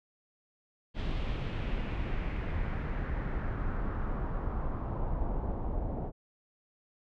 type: noise with low-pass filter sweep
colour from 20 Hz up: brown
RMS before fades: -33 dBFS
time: 0.94-6.12 s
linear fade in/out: 50 ms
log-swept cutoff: 3500 to 700 Hz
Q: 2
effects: none